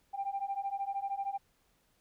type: beating tone pair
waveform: sine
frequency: 784 / 797 Hz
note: G5 / G5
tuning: 0 / +28 cents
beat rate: 13 Hz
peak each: -36 / -35 dBFS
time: 0.13-1.38 s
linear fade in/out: 20 ms
effects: tanh soft clip ceiling -27 dBFS + pink hiss -72 dBFS RMS until 2 s